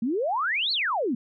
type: exponential two-way sweep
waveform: sine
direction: up then down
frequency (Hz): 214.1 to 4507 to 214.1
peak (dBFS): -23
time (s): 0.02-1.15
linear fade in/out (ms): 5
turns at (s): 0.72
effects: none